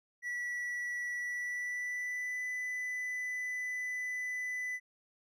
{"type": "tone with pitch glide", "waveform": "triangle", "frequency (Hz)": [1947, 1997.1], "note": ["B6", "B6"], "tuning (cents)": [-25, 19], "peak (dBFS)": -33, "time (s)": [0.22, 4.8], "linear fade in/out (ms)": 50, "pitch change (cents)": 44, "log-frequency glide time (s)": [1.19, 2.44], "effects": []}